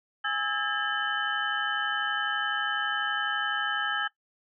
sine tone cluster, 826 / 1302 / 1633 / 1765 / 3038 Hz, G#5 / E6 / G#6 / A6 / F#7, -10 / -22 / -30 / +5 / +45 cents, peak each -36 / -32 / -30 / -36 / -34 dBFS, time 0.24-4.08 s, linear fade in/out 10 ms, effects noise-tail reverb RT60 0.1 s tail -17 dB re dry

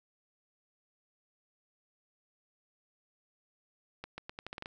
accelerating click train, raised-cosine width 0.3 ms, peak -25 dBFS, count 9, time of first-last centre 4.04-4.659 s, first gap 140 ms, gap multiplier 0.82, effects none

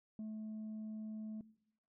sine tone, 216.6 Hz, A3, 27 cents flat, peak -39 dBFS, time 0.19-1.41 s, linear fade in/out 2 ms, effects noise-tail reverb RT60 0.8 s tail -22 dB re dry + tanh soft clip ceiling -41 dBFS

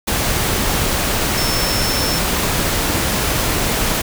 sine tone in noise, 5350 Hz, E8, 25 cents sharp, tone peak -22 dBFS, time 1.37-2.19 s, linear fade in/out 10 ms, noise pink, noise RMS -18 dBFS, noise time 0.07-4.02 s, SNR -7 dB, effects none

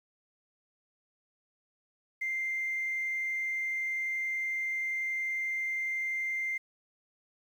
sine tone with frequency modulation, 2093 Hz, C7, in tune, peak -29 dBFS, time 2.21-6.58 s, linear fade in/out 10 ms, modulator 31.7 Hz, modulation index 0.33, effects tanh soft clip ceiling -26 dBFS + 10-bit

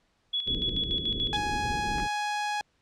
sine tone with tremolo, 3381 Hz, G#7, 30 cents sharp, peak -25 dBFS, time 0.33-1.37 s, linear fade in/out 10 ms, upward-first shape square, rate 6.9 Hz, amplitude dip 60%
pink low-pass noise, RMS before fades -35 dBFS, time 0.46-2.08 s, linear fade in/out 20 ms, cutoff 460 Hz, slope 48 dB/octave
sawtooth tone, 834 Hz, G#5, 7 cents sharp, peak -24 dBFS, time 1.33-2.61 s, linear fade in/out 0 ms
clicks, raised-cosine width 0.5 ms, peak -26 dBFS, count 2, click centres 1.984 / 2 s
effects pink hiss -70 dBFS RMS until 2.81 s + low-pass 6000 Hz 12 dB/octave

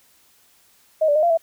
sine tone with pitch steps, 629 / 583 / 616 / 687 / 659 Hz, D#5 / D5 / D#5 / F5 / E5, +19 / -13 / -17 / -29 / -1 cents, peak -14 dBFS, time 1.01-1.375 s, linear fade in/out 10 ms, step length 73 ms, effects white hiss -57 dBFS RMS until 1.42 s

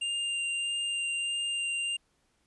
square tone with vibrato, 2794 Hz, F7, in tune, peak -30 dBFS, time 0.01-1.97 s, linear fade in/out 10 ms, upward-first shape sine, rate 1.6 Hz, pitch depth 8 cents each way, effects pink hiss -72 dBFS RMS until 2.46 s + resampled to 24000 Hz

